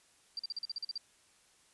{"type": "tone bursts", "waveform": "sine", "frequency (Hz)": 4709, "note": "D8", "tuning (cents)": 4, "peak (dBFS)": -35, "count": 10, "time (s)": [0.37, 0.978], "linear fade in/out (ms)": 2, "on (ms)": 23, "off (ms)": 42, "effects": ["white hiss -66 dBFS RMS until 1.73 s", "resampled to 24000 Hz"]}